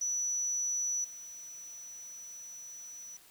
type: tone with level steps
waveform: sine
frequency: 5920 Hz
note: F#8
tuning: in tune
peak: -30 / -44 dBFS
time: 0.01-3.17 s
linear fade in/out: 5 ms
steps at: 1.04 s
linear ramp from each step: 5 ms
effects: white hiss -59 dBFS RMS until 3.3 s